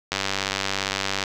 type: click train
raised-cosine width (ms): 0.2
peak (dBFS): -6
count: 110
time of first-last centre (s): 0.12-1.238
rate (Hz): 97.5
effects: none